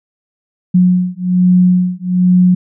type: beating tone pair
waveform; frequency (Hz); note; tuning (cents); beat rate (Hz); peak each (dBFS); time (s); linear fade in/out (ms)
sine; 180.5 / 181.7; F#3 / F#3; -43 / -31; 1.2; -11; 0.74-2.55; 10
effects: none

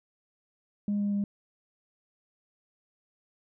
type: tone with pitch steps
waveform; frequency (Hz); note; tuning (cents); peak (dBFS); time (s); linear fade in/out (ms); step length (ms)
sine; 204.9 / 203.5 / 202.1; G#3 / G#3 / G#3; -23 / -35 / -47; -24; 0.88-1.24; 2; 120
effects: tanh soft clip ceiling -23 dBFS

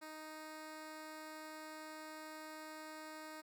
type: tone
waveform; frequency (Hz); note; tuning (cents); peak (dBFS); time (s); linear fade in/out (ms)
10% pulse; 311.1; D#4; 0; -40; 0.01-3.42; 20
effects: none

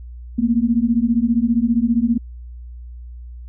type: beating tone pair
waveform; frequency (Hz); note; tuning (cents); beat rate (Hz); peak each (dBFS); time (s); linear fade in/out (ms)
sine; 226.4 / 241.4; A3 / B3; +50 / -39; 15; -17; 0.38-2.18; 10
effects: added 60 Hz sine -32 dBFS peak until 3.48 s

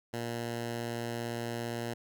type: tone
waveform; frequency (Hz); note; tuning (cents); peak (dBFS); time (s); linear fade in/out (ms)
10% pulse; 117.6; A#2; +16; -26; 0.13-1.94; 10
effects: none

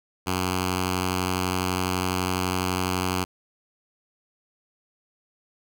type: tone with notch filter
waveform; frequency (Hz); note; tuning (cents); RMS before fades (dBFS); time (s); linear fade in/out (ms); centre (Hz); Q
5% pulse; 92; F#2; -9; -26; 0.26-3.25; 20; 570; 1.3
effects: none

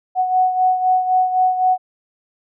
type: beating tone pair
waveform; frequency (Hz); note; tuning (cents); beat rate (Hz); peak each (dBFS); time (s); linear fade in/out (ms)
sine; 740 / 743.9; F#5 / F#5; 0 / +9; 3.9; -14 / -21; 0.15-1.78; 50
effects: none

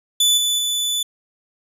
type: tone with level steps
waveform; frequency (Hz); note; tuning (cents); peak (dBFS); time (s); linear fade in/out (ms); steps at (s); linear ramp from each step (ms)
sawtooth; 3484; A7; -18; -10 / -14 / -16; 0.2-1.03; 5; 0.37 / 0.58; 10
effects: resampled to 32000 Hz

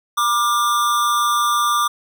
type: tone with amplitude modulation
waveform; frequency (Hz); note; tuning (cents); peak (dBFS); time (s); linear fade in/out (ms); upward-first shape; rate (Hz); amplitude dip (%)
square; 1187; D6; +18; -13; 0.17-1.88; 10; sine; 226; 65
effects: none

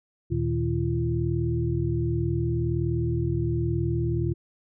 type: tone cluster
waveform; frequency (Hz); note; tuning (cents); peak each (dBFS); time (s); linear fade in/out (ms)
sine; 76.4 / 117.7 / 157 / 341.4; D#2 / A#2 / D#3 / F4; -31 / +17 / +16 / -39; -30 / -26 / -30 / -29; 0.3-4.34; 20
effects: none

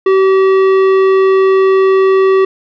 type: tone with tanh clipping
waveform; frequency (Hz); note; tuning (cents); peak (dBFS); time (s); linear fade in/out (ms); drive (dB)
sine; 383; G4; -40; -8; 0.06-2.45; 5; 13
effects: none

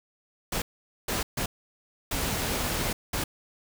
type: noise bursts at uneven times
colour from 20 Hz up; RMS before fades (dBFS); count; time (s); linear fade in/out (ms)
pink; -29; 5; 0.52-0.62 / 1.08-1.23 / 1.37-1.46 / 2.11-2.93 / 3.13-3.24; 5
effects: none

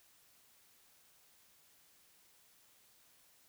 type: silence
effects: white hiss -67 dBFS RMS until 3.48 s

